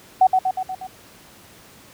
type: tone with echo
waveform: sine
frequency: 750 Hz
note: F#5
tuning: 23 cents sharp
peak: -9 dBFS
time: 0.21-0.27 s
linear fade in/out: 5 ms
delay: 120 ms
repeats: 5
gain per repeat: -4 dB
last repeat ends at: 0.87 s
effects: pink hiss -47 dBFS RMS until 1.93 s + high-pass 80 Hz 12 dB/octave